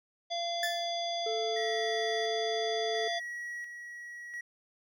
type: harmonic tone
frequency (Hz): 686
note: F5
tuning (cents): -31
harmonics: 1 / 3 / 5 / 7 / 9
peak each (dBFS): -33 / -46 / -37 / -42 / -49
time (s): 0.3-3.2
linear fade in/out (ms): 20
type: tone with exponential decay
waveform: 40% pulse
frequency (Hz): 1749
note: A6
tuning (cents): -11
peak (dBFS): -27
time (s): 0.63-0.92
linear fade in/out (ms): 2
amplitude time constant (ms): 63
type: tone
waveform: triangle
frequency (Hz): 440.4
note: A4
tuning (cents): +2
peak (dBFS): -31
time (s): 1.26-3.08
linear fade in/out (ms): 5
type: tone with tremolo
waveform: triangle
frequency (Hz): 1917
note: A#6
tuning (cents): +48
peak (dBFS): -35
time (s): 1.56-4.41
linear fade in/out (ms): 5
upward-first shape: square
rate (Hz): 0.72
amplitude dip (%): 45
effects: none